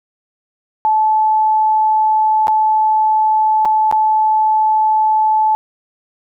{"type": "tone with dropouts", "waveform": "sine", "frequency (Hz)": 867, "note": "A5", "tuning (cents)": -26, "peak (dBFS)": -10, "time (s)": [0.85, 5.55], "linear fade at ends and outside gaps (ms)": 0, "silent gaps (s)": [[2.471, 2.481], [3.65, 3.655], [3.913, 3.925]], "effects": []}